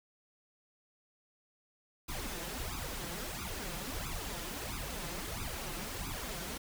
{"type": "noise with flanger", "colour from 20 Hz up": "pink", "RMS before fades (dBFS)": -40, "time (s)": [2.08, 6.58], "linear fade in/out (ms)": 10, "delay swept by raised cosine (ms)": [0.8, 5.9], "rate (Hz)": 1.5, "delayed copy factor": 0.9, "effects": []}